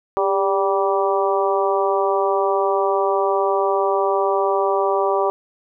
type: harmonic tone with a mistuned harmonic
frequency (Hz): 194.1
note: G3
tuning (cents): -17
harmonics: 2 / 3 / 4 / 5 / 6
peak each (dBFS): -20 / -22 / -23 / -24 / -25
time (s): 0.17-5.3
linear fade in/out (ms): 0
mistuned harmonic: 2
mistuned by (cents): +41
effects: none